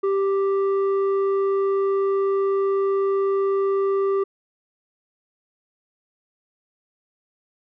square tone with low-pass filter, 392 Hz, G4, in tune, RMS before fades -21 dBFS, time 0.03-4.24 s, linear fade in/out 10 ms, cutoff 850 Hz, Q 4.7, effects none

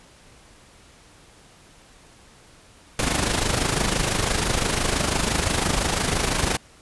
pink noise with amplitude modulation, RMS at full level -20 dBFS, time 2.99-6.57 s, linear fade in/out 2 ms, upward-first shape sine, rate 25.9 Hz, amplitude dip 60%, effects pink hiss -51 dBFS RMS until 6.81 s + resampled to 24000 Hz

